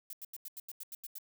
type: noise bursts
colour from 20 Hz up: violet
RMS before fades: -44 dBFS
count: 10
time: 0.1-1.184 s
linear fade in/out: 2 ms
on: 31 ms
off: 86 ms
effects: none